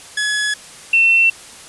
sawtooth / sine tone pair in turn, 1693 / 2699 Hz, G#6 / E7, +33 / +40 cents, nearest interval minor sixth, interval 807 cents, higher second, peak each -13 / -9 dBFS, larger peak second, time 0.17-0.54 / 0.93-1.3 s, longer neither, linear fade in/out 5 ms, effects white hiss -38 dBFS RMS until 1.68 s + resampled to 24000 Hz

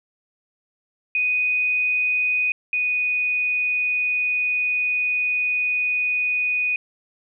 sine tone pair in turn, 2489 / 2480 Hz, D#7 / D#7, 0 / -6 cents, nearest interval unison, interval 6 cents, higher first, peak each -18 / -19 dBFS, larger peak first, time 1.15-2.52 / 2.73-6.76 s, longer second, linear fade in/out 2 ms, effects none

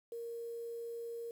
sine tone with quantisation, 466.2 Hz, A#4, in tune, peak -40 dBFS, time 0.12-1.31 s, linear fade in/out 2 ms, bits 10, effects none

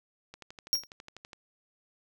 click train, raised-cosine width 0.2 ms, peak -28 dBFS, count 13, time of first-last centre 0.34-1.332 s, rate 12.1 Hz
45% pulse tone with exponential decay, 5588 Hz, F8, in tune, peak -20 dBFS, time 0.73-0.87 s, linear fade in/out 0 ms, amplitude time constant 29 ms
effects none

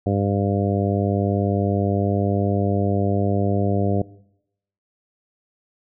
harmonic tone, 99.9 Hz, G2, 33 cents sharp, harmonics 1 / 2 / 3 / 4 / 5 / 6 / 7, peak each -21 / -24 / -26 / -27 / -28 / -29 / -29 dBFS, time 0.06-4.02 s, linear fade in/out 5 ms, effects noise-tail reverb RT60 0.8 s tail -21 dB re dry

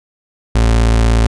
35% pulse tone, 56.6 Hz, A1, 50 cents sharp, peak -7 dBFS, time 0.55-1.27 s, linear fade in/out 5 ms, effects resampled to 22050 Hz

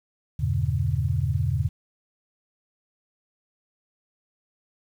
sine chord, E diminished seventh, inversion none, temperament just, 82.41 / 98.89 / 118.67 / 142.4 Hz, E2 / G2 / Bb2 / Db3, 0 / +16 / +31 / +47 cents, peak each -27 dBFS, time 0.39-1.69 s, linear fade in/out 10 ms, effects 9-bit

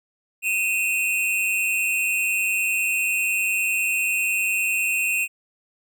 square tone pair together, 2514 / 2715 Hz, D#7 / F7, +17 / -50 cents, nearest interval minor second, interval 133 cents, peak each -24 dBFS, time 0.42-5.28 s, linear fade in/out 50 ms, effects none

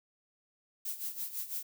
violet noise with tremolo, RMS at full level -36 dBFS, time 0.85-1.63 s, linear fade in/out 5 ms, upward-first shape sine, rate 6 Hz, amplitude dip 75%, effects none

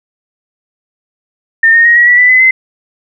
sine tone with pitch steps, 1814 / 1846.8 / 1880.1 / 1914.1 / 1948.7 / 1983.9 / 2020 / 2056 Hz, A#6 / A#6 / A#6 / A#6 / B6 / B6 / B6 / C7, -48 / -17 / +14 / +45 / -24 / +7 / +39 / -31 cents, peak -3 dBFS, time 1.63-2.51 s, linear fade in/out 5 ms, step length 110 ms, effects none

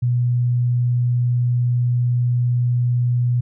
sine tone, 122.2 Hz, B2, 18 cents flat, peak -15 dBFS, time 0.02-3.41 s, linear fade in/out 10 ms, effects none

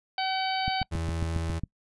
harmonic tone, 761 Hz, F#5, 48 cents sharp, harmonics 1 / 2 / 3 / 4 / 5 / 6, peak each -28 / -37 / -36 / -36 / -40 / -36 dBFS, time 0.18-0.83 s, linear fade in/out 2 ms
click train, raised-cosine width 5 ms, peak -19 dBFS, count 8, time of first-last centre 0.68-1.636 s, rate 7.32 Hz
35% pulse tone, 82.3 Hz, E2, 2 cents flat, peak -27 dBFS, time 0.91-1.6 s, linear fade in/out 20 ms
effects noise-tail reverb RT60 0.1 s tail -24 dB re dry + resampled to 24000 Hz

